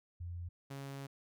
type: tone pair in turn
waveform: sine / sawtooth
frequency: 86.9 / 137.95 Hz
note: F2 / C#3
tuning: -8 / -8 cents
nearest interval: minor sixth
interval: 800 cents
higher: second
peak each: -40 / -39 dBFS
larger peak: second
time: 0.2-0.49 / 0.7-1.07 s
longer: second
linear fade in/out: 10 ms
effects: none